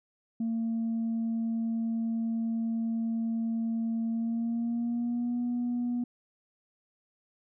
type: tone with pitch glide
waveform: sine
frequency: 227.5 to 242.4 Hz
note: A#3 to B3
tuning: -42 to -32 cents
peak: -26 dBFS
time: 0.4-6.04 s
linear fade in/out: 5 ms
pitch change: +110 cents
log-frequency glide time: 4.09-5.4 s
effects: tanh soft clip ceiling -25 dBFS